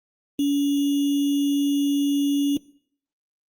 sine tone with sample-and-hold, 283.8 Hz, C#4, 41 cents sharp, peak -18 dBFS, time 0.39-2.57 s, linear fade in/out 2 ms, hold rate 3150 Hz, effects noise-tail reverb RT60 0.6 s tail -21 dB re dry + Opus 24 kbps

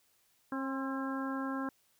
harmonic tone with a mistuned harmonic, 268.9 Hz, C4, 47 cents sharp, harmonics 1 / 2 / 3 / 4 / 5 / 6, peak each -35 / -44 / -46 / -42 / -44 / -45 dBFS, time 0.52-1.69 s, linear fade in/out 2 ms, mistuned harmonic 4, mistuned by -33 cents, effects white hiss -71 dBFS RMS until 1.99 s

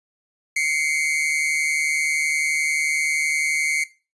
45% pulse tone pair together, 2093 / 2244 Hz, C7 / C#7, 0 / +21 cents, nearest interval minor second, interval 121 cents, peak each -22 dBFS, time 0.56-3.84 s, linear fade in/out 5 ms, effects noise-tail reverb RT60 0.3 s tail -17 dB re dry + resampled to 24000 Hz

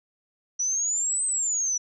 sine exponential two-way sweep, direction up then down, 5850 to 8290 to 5850 Hz, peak -23 dBFS, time 0.59-1.78 s, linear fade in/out 10 ms, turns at 1.25 s, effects none

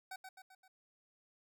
25% pulse tone with echo, 757 Hz, F#5, 39 cents sharp, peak -40 dBFS, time 0.11-0.16 s, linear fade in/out 5 ms, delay 130 ms, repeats 4, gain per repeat -5 dB, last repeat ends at 0.68 s, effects none

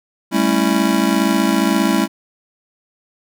square chord, A dominant seventh, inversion third, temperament just, 198 / 220 / 275 / 330 Hz, G3 / A3 / C#4 / E4, +18 / 0 / -14 / +2 cents, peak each -20 dBFS, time 0.31-2.08 s, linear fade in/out 50 ms, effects none

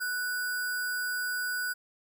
sine tone with sample-and-hold, 1480 Hz, F#6, in tune, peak -29 dBFS, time 0-1.74 s, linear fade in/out 20 ms, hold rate 6300 Hz, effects none

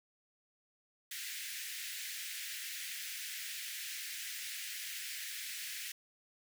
pink high-pass noise, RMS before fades -43 dBFS, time 1.11-5.92 s, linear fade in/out 5 ms, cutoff 1700 Hz, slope 48 dB/octave, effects none

